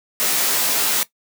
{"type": "noise with comb filter", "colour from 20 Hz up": "white", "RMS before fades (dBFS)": -19, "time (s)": [0.2, 1.03], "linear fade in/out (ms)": 0, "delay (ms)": 17, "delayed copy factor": 0.9, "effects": ["noise-tail reverb RT60 0.1 s tail -17 dB re dry", "high-pass 200 Hz 12 dB/octave"]}